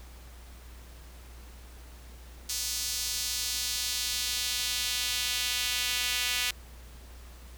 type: tone with high-pass filter sweep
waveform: sawtooth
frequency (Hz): 246.9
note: B3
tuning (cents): 0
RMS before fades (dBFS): -31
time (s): 2.49-6.51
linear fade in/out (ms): 5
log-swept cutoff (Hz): 5300 to 2700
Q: 1.4
effects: added 60 Hz sine -46 dBFS peak until 7.57 s + pink hiss -54 dBFS RMS until 7.57 s